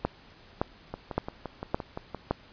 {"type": "two click trains", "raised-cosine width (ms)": 1, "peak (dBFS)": [-11, -20], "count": [5, 8], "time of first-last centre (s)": [[0.05, 2.31], [0.94, 2.147]], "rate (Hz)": [1.77, 5.8], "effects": ["pink hiss -54 dBFS RMS until 2.52 s", "resampled to 11025 Hz"]}